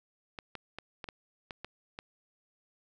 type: clicks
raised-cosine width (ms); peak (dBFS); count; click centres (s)
0.3; -24; 8; 0.388 / 0.553 / 0.786 / 1.042 / 1.088 / 1.508 / 1.646 / 1.989
effects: none